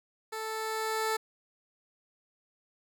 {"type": "tone with level ramp", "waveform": "15% pulse", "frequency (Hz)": 440, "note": "A4", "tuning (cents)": 0, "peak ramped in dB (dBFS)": [-29, -21], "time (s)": [0.32, 1.17], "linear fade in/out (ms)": 10, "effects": []}